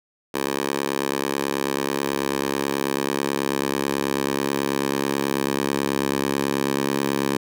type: tone with high-pass filter sweep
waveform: 10% pulse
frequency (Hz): 69.2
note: C#2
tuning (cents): -2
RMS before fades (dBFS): -24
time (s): 0.34-7.37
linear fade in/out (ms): 5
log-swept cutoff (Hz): 380 to 250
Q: 0.89
effects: none